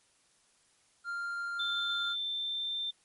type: tone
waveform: triangle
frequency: 1394 Hz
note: F6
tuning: 4 cents flat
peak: -32 dBFS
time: 1.04-2.16 s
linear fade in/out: 50 ms
type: tone with pitch glide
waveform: sine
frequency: 3550 to 3575 Hz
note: A7 to A7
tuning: +15 to +27 cents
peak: -32 dBFS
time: 1.59-2.91 s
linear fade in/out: 10 ms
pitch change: +12 cents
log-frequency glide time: 2.16-2.72 s
effects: white hiss -68 dBFS RMS until 3.04 s + MP3 48 kbps